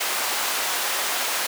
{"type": "high-pass noise", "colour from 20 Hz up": "pink", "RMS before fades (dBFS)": -25, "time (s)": [0, 1.47], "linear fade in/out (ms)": 10, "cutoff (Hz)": 770, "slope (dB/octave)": 12, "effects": []}